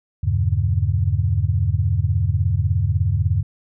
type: chord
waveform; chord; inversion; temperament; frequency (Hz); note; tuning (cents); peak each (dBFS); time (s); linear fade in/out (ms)
sine; E diminished seventh; none; just; 82.41 / 98.89 / 118.67 / 142.4; E2 / G2 / Bb2 / Db3; 0 / +16 / +31 / +47; -21 / -19 / -25 / -25; 0.23-3.43; 10
effects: none